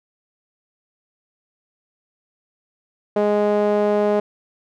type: tone with band-pass filter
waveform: sawtooth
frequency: 207.7 Hz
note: G#3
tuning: in tune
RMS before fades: -18 dBFS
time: 3.16-4.2 s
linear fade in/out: 5 ms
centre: 540 Hz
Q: 2.4
effects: none